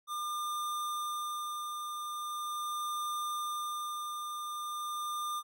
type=tone with tremolo; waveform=square; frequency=1202 Hz; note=D6; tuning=40 cents sharp; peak=-34 dBFS; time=0.07-5.43 s; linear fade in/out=50 ms; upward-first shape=sine; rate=0.41 Hz; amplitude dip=35%; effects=none